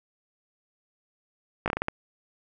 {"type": "slowing click train", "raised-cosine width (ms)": 0.5, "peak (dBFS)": -11, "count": 7, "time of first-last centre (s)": [1.66, 1.884], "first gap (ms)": 18, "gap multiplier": 1.29, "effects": []}